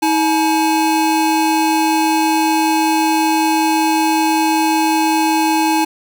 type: tone pair together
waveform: square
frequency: 319.1 / 852 Hz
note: D#4 / G#5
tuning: +44 / +44 cents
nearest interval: octave + perfect fourth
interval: 1700 cents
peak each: -16 dBFS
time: 0.02-5.85 s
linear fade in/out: 10 ms
effects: none